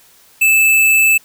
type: tone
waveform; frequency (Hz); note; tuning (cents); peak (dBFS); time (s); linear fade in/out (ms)
square; 2627; E7; -7; -9; 0.41-1.18; 10
effects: white hiss -48 dBFS RMS until 1.24 s